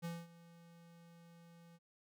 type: tone with ADSR envelope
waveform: square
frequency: 169.1 Hz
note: E3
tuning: 44 cents sharp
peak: -40 dBFS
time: 0.02-1.79 s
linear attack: 29 ms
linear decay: 220 ms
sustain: -19 dB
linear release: 38 ms
effects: none